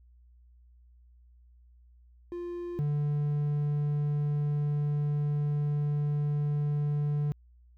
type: tone pair in turn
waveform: triangle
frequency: 349.2 / 146.82 Hz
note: F4 / D3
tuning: 0 / 0 cents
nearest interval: octave + minor third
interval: 1500 cents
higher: first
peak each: -32 / -24 dBFS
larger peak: second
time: 2.32-2.79 / 2.79-7.32 s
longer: second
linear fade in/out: 0 ms
effects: added 60 Hz sine -55 dBFS peak until 7.77 s